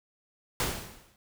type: noise with exponential decay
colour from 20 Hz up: pink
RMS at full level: -26 dBFS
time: 0.6-1.16 s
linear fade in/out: 1 ms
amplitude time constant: 120 ms
effects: none